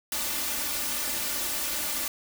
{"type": "noise with comb filter", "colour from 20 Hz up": "white", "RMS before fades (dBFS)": -30, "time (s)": [0.12, 2.08], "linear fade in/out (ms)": 2, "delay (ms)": 3.4, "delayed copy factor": 0.7, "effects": []}